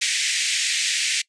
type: band-pass noise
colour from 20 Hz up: pink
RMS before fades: -23 dBFS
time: 0.01-1.22 s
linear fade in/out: 10 ms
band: 1900 to 8700 Hz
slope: 48 dB/octave
effects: noise-tail reverb RT60 0.1 s tail -23 dB re dry